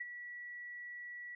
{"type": "tone with ADSR envelope", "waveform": "sine", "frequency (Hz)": 1942, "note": "B6", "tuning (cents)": -30, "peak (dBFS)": -36, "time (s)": [0, 1.35], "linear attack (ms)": 10, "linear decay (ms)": 26, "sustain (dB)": -8, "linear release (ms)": 3, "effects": []}